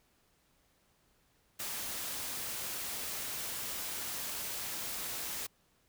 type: noise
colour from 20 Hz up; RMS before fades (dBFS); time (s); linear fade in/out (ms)
white; -39; 1.59-5.47; 10
effects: pink hiss -71 dBFS RMS until 5.88 s